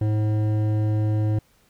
sine tone with hard clipping, 107 Hz, A2, 48 cents flat, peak -21 dBFS, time 0.01-1.39 s, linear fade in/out 5 ms, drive 11 dB, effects pink hiss -61 dBFS RMS until 1.69 s

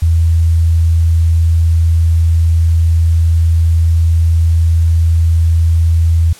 sine tone, 82.41 Hz, E2, in tune, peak -7 dBFS, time 0.02-6.33 s, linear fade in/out 5 ms, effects white hiss -38 dBFS RMS until 6.39 s + low-pass 11000 Hz 12 dB/octave

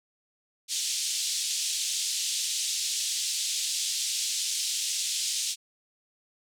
white band-pass noise, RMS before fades -30 dBFS, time 0.68-5.56 s, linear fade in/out 50 ms, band 3100 to 8200 Hz, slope 24 dB/octave, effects none

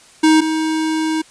square tone pair in turn, 314.4 / 316.1 Hz, D#4 / D#4, +18 / +27 cents, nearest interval unison, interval 9 cents, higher second, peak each -9 / -17 dBFS, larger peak first, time 0.23-0.41 / 0.41-1.22 s, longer second, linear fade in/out 10 ms, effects white hiss -46 dBFS RMS until 1.3 s + resampled to 22050 Hz

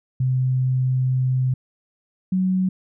sine tone pair in turn, 128.9 / 186.34 Hz, C3 / F#3, -26 / +13 cents, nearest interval tritone, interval 639 cents, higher second, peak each -17 dBFS, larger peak neither, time 0.2-1.54 / 2.32-2.69 s, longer first, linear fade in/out 5 ms, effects none

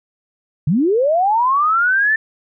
sine linear sweep, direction up, 130 to 1791 Hz, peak -12 dBFS, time 0.67-2.16 s, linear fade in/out 5 ms, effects none

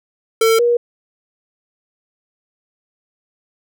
square / sine tone pair in turn, 450.3 / 477.4 Hz, A4 / A#4, +40 / +41 cents, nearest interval minor second, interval 101 cents, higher second, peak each -11 dBFS, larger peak neither, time 0.41-0.59 / 0.59-0.77 s, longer neither, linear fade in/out 5 ms, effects none

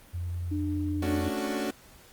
sine tone with vibrato, 87.31 Hz, F2, in tune, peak -30 dBFS, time 0.13-1.3 s, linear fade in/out 20 ms, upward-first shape triangle, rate 10 Hz, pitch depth 8 cents each way
sine tone, 299 Hz, D4, 31 cents sharp, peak -29 dBFS, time 0.51-1.29 s, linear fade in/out 10 ms
30% pulse chord, D major seventh, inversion second, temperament equal, 220 / 277.2 / 293.7 / 370 Hz, A3 / C#4 / D4 / F#4, 0 / 0 / 0 / 0 cents, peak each -32 dBFS, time 1.02-1.71 s, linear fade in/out 5 ms
effects pink hiss -54 dBFS RMS until 2.12 s + Opus 32 kbps

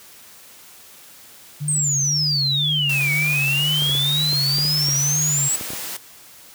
sine tone with vibrato, 144.6 Hz, D3, 27 cents flat, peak -23 dBFS, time 1.6-5.49 s, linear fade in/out 20 ms, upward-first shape sine, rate 2 Hz, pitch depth 73 cents each way
sine exponential two-way sweep, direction down then up, 8570 to 2217 to 7900 Hz, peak -18 dBFS, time 1.68-5.56 s, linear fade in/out 2 ms, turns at 3.13 s
white high-pass noise, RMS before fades -30 dBFS, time 2.89-5.97 s, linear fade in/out 5 ms, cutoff 140 Hz, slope 12 dB/octave
clicks, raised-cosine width 2 ms, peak -20 dBFS, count 10, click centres 3.822 / 3.895 / 3.951 / 4.33 / 4.585 / 4.651 / 4.886 / 5.611 / 5.704 / 5.734 s
effects white hiss -45 dBFS RMS until 6.54 s + high-pass 60 Hz 12 dB/octave

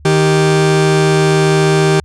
40% pulse tone pair together, 155.56 / 392 Hz, D#3 / G4, 0 / 0 cents, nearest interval octave + major third, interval 1600 cents, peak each -11 dBFS, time 0.05-2 s, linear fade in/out 2 ms, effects added 74 Hz sine -36 dBFS peak until 2.04 s + resampled to 22050 Hz

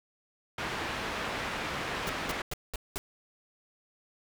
white low-pass noise, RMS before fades -35 dBFS, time 0.58-2.42 s, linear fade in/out 5 ms, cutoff 2100 Hz, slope 12 dB/octave
pink noise bursts, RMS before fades -34 dBFS, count 5, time 2.07-2.98 s, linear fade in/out 0 ms, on 22 ms, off 200 ms
effects none

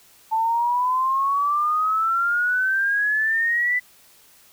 sine exponential sweep, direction up, 880 to 2000 Hz, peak -18 dBFS, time 0.31-3.8 s, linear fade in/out 20 ms, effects white hiss -53 dBFS RMS until 4.52 s

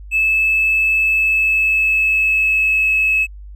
triangle tone with pitch glide, 2612 to 2588 Hz, E7 to E7, -17 to -32 cents, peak -9 dBFS, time 0.11-3.27 s, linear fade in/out 50 ms, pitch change -15 cents, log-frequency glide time 0.99-2.85 s, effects tanh soft clip ceiling -10 dBFS + added 50 Hz sine -32 dBFS peak until 3.55 s

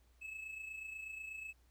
triangle tone with amplitude modulation, 2596 Hz, E7, 27 cents flat, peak -40 dBFS, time 0.21-1.53 s, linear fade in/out 20 ms, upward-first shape sine, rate 28.2 Hz, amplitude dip 55%, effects added 60 Hz sine -66 dBFS peak until 1.7 s + pink hiss -75 dBFS RMS until 1.7 s

